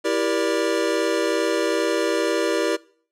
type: chord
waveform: square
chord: E half-diminished seventh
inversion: none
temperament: equal with one note detuned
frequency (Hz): 329.6 / 392 / 474.9 / 587.3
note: E4 / G4 / Bb4 / D5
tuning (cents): 0 / 0 / +32 / 0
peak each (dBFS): -26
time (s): 0.04-2.77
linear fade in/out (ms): 20
effects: noise-tail reverb RT60 0.5 s tail -22 dB re dry + low-pass 9000 Hz 12 dB/octave